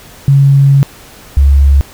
sine tone pair in turn, 138.59 / 69.52 Hz, C#3 / C#2, 0 / +6 cents, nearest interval octave, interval 1194 cents, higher first, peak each -3 dBFS, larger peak neither, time 0.28-0.83 / 1.37-1.81 s, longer first, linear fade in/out 0 ms, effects pink hiss -36 dBFS RMS until 1.93 s

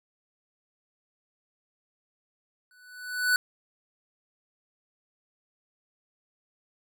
square tone with exponential growth, 1489 Hz, F#6, 11 cents sharp, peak -19 dBFS, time 2.71-3.36 s, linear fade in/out 1 ms, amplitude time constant 140 ms, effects none

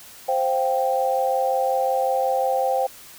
sine chord, C suspended fourth, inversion none, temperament equal, 523.3 / 698.5 / 784 Hz, C5 / F5 / G5, 0 / 0 / 0 cents, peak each -22 / -27 / -22 dBFS, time 0.28-2.87 s, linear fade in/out 10 ms, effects white hiss -44 dBFS RMS until 3.18 s

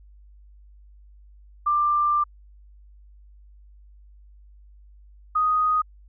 sine tone pair in turn, 1186 / 1244.9 Hz, D6 / D#6, +17 / +1 cents, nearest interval minor second, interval 84 cents, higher second, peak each -18 dBFS, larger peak neither, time 1.66-2.24 / 5.35-5.82 s, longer first, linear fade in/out 10 ms, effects added 50 Hz sine -47 dBFS peak until 6.08 s

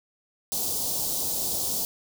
white band-stop noise, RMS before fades -28 dBFS, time 0.52-1.85 s, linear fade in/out 0 ms, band 830 to 4100 Hz, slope 24 dB/octave, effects none

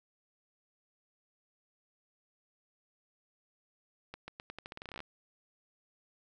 accelerating click train, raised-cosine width 0.3 ms, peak -27 dBFS, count 17, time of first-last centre 4.14-5.004 s, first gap 140 ms, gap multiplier 0.85, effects none

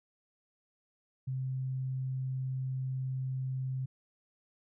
sine tone, 130.81 Hz, C3, in tune, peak -32 dBFS, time 1.27-3.86 s, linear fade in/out 10 ms, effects none

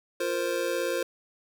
square chord, F suspended fourth, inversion none, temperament just, 349.2 / 465.6 / 523.8 Hz, F4 / Bb4 / C5, 0 / -2 / +2 cents, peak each -33 / -33 / -30 dBFS, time 0.2-1.03 s, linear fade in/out 5 ms, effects none

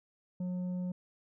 triangle tone with tanh clipping, 180.8 Hz, F#3, 40 cents flat, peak -34 dBFS, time 0.4-0.92 s, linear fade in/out 5 ms, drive 10 dB, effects none

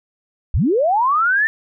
sine linear sweep, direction up, 38.89 to 1809 Hz, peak -13 dBFS, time 0.54-1.47 s, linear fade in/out 0 ms, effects none

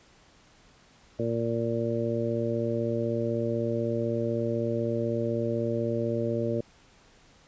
harmonic tone, 116 Hz, A#2, 8 cents flat, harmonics 1 / 2 / 3 / 4 / 5, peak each -32 / -32 / -32 / -32 / -32 dBFS, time 1.19-6.61 s, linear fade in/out 5 ms, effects pink hiss -58 dBFS RMS until 7.47 s + resampled to 16000 Hz

